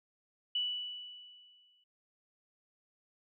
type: tone with exponential decay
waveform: sine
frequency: 2960 Hz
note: F#7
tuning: in tune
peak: -29 dBFS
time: 0.55-1.84 s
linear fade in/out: 5 ms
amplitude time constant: 280 ms
effects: none